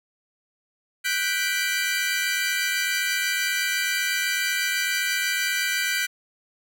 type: chord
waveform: sawtooth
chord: G major seventh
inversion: third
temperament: equal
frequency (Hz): 1480 / 1568 / 1975.5 / 2349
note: F#6 / G6 / B6 / D7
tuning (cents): 0 / 0 / 0 / 0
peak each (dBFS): -25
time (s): 1.04-6.07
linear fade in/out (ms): 20
effects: none

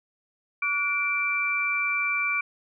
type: tone cluster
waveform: sine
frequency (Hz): 1144 / 1452 / 2345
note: D6 / F#6 / D7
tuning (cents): -46 / -33 / -3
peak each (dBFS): -32 / -32 / -24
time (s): 0.62-2.41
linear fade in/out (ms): 5
effects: none

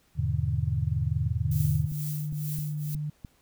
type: chord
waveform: sine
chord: E dominant seventh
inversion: none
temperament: just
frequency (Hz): 82.41 / 103.01 / 123.61 / 148.33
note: E2 / G#2 / B2 / D3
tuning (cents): 0 / -14 / +2 / +18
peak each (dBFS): -30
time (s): 0.15-1.89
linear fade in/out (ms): 50
type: tone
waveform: sine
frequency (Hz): 149.9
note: D3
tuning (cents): +36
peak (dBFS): -29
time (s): 1.26-3.1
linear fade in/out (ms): 5
type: noise with tremolo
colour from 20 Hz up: violet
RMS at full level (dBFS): -37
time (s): 1.51-2.95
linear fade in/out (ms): 5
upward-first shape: triangle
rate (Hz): 2.2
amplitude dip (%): 95
type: clicks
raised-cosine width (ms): 5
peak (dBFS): -26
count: 5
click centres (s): 1.919 / 2.326 / 2.587 / 2.951 / 3.248
effects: pink hiss -65 dBFS RMS until 3.41 s

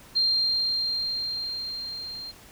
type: tone with level ramp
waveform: sine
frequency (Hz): 4186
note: C8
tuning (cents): 0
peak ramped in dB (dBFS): -19 to -35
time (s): 0.15-2.32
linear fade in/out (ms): 20
effects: pink hiss -50 dBFS RMS until 2.51 s

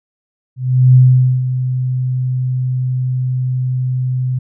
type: tone with ADSR envelope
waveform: sine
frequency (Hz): 127.7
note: C3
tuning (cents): -42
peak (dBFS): -3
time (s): 0.56-4.39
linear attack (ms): 390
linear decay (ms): 470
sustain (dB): -11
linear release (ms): 9
effects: none

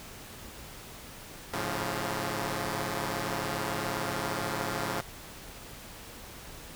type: chord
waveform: 5% pulse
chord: A augmented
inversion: none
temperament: equal with one note detuned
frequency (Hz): 107.43 / 138.59 / 174.61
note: A2 / C#3 / E#3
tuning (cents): -41 / 0 / 0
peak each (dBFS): -24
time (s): 1.53-5.01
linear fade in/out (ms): 5
effects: pink hiss -46 dBFS RMS until 6.75 s

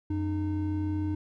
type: tone pair together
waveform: triangle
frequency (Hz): 90.91 / 305.8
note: F#2 / D#4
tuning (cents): -30 / -30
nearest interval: octave + major sixth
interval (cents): 2100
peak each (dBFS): -28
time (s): 0.1-1.15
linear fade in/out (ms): 5
effects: none

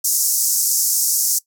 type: band-pass noise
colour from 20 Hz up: pink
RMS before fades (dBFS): -18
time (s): 0.04-1.39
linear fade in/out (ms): 10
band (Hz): 5500 to 16000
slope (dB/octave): 48
effects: noise-tail reverb RT60 0.1 s tail -20 dB re dry

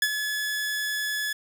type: tone with ADSR envelope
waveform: sawtooth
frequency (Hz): 1710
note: A6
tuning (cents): -50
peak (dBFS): -15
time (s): 0.02-1.33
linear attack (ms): 3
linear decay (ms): 55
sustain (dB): -8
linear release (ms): 6
effects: 8-bit

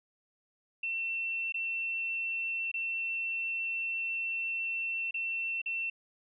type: tone with dropouts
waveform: sine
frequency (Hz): 2697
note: E7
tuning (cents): +39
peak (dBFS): -31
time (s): 0.83-5.9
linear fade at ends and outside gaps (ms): 5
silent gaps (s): 1.523-1.542 / 2.716-2.74 / 5.11-5.142 / 5.617-5.659
effects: none

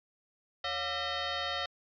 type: tone with frequency modulation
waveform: sine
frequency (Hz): 1193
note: D6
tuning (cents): +27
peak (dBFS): -31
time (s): 0.64-1.66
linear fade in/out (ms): 5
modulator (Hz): 636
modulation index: 4.9
effects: MP3 96 kbps

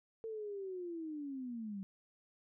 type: linear sweep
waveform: sine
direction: down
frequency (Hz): 452.5 to 189.1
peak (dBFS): -40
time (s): 0.24-1.83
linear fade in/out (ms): 0
effects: none

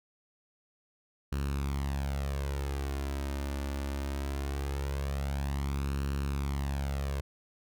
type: tone with flanger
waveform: sawtooth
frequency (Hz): 69.5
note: C#2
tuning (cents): +5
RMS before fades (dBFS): -33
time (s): 1.32-7.21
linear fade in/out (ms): 5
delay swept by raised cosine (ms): 0.71 to 3.41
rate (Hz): 0.21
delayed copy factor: +0.6
effects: none

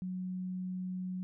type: tone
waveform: sine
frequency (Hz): 184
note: F#3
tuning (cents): -9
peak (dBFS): -35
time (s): 0.02-1.23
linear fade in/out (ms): 0
effects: none

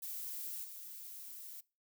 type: noise with level steps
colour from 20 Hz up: violet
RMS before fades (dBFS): -43 / -49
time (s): 0.02-1.61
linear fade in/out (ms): 10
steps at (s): 0.63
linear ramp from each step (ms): 20
effects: noise-tail reverb RT60 0.3 s tail -22 dB re dry

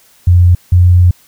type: tone pair in turn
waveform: sine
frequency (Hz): 88.5 / 89.17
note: F2 / F2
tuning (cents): +23 / +37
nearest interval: unison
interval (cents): 14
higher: second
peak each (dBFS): -3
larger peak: neither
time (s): 0.27-0.55 / 0.72-1.11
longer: second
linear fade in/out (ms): 5
effects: white hiss -47 dBFS RMS until 1.27 s

